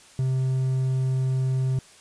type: tone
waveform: triangle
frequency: 130.7 Hz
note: C3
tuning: 1 cent flat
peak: -19 dBFS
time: 0.19-1.79 s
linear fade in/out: 2 ms
effects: white hiss -51 dBFS RMS until 2 s + resampled to 22050 Hz